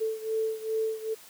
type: beating tone pair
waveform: sine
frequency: 440.8 / 443.3 Hz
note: A4 / A4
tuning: +3 / +13 cents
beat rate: 2.5 Hz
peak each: -29 / -32 dBFS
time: 0-1.15 s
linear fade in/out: 20 ms
effects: white hiss -51 dBFS RMS until 1.29 s + high-pass 150 Hz 12 dB/octave